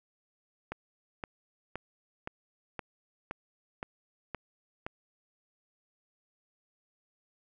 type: click train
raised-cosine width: 0.5 ms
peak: -21 dBFS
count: 9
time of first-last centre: 0.72-4.865 s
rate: 1.93 Hz
effects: none